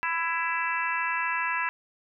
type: harmonic tone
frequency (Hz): 332.4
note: E4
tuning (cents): +15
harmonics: 3 / 4 / 5 / 6 / 7 / 8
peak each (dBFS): -30 / -35 / -31 / -34 / -38 / -33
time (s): 0.03-1.69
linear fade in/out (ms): 0
effects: none